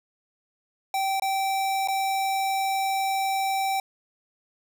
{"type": "tone with dropouts", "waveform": "square", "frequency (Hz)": 776, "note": "G5", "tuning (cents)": -18, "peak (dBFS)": -24, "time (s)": [0.94, 3.8], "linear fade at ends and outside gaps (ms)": 2, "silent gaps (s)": [[1.198, 1.221], [1.875, 1.884]], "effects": []}